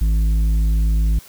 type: tone with tanh clipping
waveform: sine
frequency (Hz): 53.6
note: A1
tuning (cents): -45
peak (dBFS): -15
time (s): 0.01-1.19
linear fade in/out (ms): 5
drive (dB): 8
effects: white hiss -44 dBFS RMS until 1.28 s

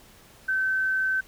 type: tone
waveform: sine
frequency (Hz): 1537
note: G6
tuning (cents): -35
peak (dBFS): -22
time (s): 0.48-1.21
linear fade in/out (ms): 10
effects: pink hiss -53 dBFS RMS until 1.27 s

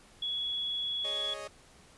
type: tone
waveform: sine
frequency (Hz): 3369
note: G#7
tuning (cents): +24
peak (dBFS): -31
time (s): 0.22-1.34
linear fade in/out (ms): 5
type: chord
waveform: sawtooth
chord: Ab suspended fourth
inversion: none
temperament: equal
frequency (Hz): 415.3 / 554.4 / 622.3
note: Ab4 / Db5 / Eb5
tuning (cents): 0 / 0 / 0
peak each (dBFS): -43 / -40 / -39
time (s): 1.04-1.48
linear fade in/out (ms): 10
effects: pink hiss -58 dBFS RMS until 1.97 s + resampled to 24000 Hz

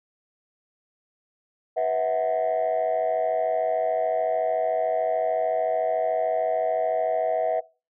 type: chord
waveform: sine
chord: B suspended fourth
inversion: none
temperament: equal with one note detuned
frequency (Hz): 493.9 / 646.4 / 740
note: B4 / E5 / F#5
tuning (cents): 0 / -34 / 0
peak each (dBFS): -27 / -22 / -25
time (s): 1.76-7.61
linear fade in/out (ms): 20
effects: noise-tail reverb RT60 0.3 s tail -21 dB re dry + tanh soft clip ceiling -17 dBFS

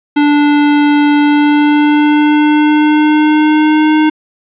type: tone with pitch glide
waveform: square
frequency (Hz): 292.7 to 308.1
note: D4 to D#4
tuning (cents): -6 to -17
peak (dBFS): -7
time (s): 0.16-4.1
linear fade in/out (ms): 10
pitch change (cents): +89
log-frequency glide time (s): 1.2-3.95
effects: resampled to 8000 Hz + 8-bit

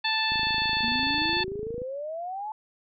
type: harmonic tone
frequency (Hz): 880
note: A5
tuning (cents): 0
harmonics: 1 / 2 / 3 / 4 / 5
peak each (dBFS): -30 / -30 / -30 / -30 / -30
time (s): 0.04-1.44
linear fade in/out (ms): 10
type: click train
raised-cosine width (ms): 3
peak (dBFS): -26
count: 41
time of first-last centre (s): 0.32-1.818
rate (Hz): 26.7
type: exponential sweep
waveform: sine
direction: up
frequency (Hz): 226.1 to 880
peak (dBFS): -31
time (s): 0.83-2.52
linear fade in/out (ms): 2
effects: none

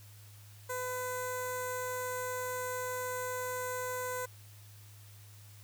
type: tone with notch filter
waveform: 10% pulse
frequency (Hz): 503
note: B4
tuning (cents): +32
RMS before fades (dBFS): -37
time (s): 0.69-4.26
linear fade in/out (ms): 10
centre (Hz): 2900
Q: 0.5
effects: added 103 Hz sine -52 dBFS peak until 5.63 s + white hiss -59 dBFS RMS until 5.63 s

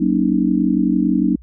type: chord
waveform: sine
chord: D# minor seventh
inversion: first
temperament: just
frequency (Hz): 186.68 / 233.3 / 280 / 311.1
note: F#3 / A#3 / C#4 / D#4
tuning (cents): +16 / +2 / +18 / 0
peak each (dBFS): -19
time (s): 0-1.36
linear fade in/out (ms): 10
effects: added 60 Hz sine -39 dBFS peak until 1.42 s

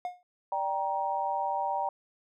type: tone with exponential decay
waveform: triangle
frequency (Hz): 718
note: F5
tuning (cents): +48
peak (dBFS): -26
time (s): 0.05-0.23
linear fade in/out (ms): 1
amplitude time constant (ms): 38
type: chord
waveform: sine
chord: G minor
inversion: second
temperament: just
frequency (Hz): 588 / 784 / 940.8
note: D5 / G5 / Bb5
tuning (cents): +2 / 0 / +16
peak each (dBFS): -36 / -31 / -31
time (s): 0.52-1.89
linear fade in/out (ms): 2
effects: none

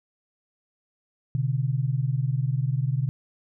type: tone pair together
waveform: sine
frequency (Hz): 126.71 / 146.83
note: B2 / D3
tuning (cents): +45 / 0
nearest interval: minor third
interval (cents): 255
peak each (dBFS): -24 / -26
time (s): 1.35-3.09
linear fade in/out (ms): 0
effects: none

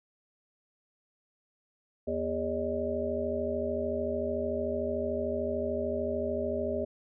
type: harmonic tone with a mistuned harmonic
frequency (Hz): 80.9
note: E2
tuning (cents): -32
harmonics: 1 / 3 / 5 / 7 / 8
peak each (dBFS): -40 / -36 / -34 / -35 / -34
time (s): 2.07-6.85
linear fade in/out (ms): 10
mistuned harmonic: 8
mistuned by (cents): -75
effects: none

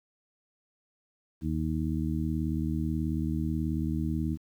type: harmonic tone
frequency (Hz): 78.4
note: D#2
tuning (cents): +14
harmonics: 1 / 2 / 3 / 4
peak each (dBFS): -32 / -32 / -33 / -34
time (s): 1.41-4.38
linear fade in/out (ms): 50
effects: 10-bit

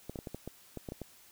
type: clicks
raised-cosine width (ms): 2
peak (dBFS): -26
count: 10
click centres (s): 0.096 / 0.158 / 0.189 / 0.272 / 0.346 / 0.476 / 0.773 / 0.888 / 0.921 / 1.017
effects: white hiss -59 dBFS RMS until 1.31 s

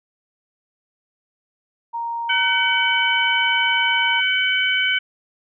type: tone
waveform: sine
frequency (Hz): 932.3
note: A#5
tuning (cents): 0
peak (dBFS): -23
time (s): 1.93-4.21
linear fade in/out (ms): 20
type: harmonic tone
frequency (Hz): 756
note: F#5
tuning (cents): +37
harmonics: 2 / 3 / 4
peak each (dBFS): -21 / -21 / -21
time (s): 2.29-4.99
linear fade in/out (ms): 10
effects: none

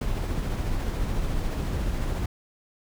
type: noise with tremolo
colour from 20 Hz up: brown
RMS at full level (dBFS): -26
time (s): 0.01-2.26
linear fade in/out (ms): 5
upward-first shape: sine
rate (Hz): 14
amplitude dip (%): 25
effects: none

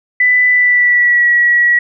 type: tone with pitch glide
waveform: sine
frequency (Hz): 1992 to 1924.1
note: B6 to B6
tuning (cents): +14 to -46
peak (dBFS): -7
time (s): 0.2-1.79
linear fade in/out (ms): 5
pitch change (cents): -60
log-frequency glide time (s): 0.49-1.28
effects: none

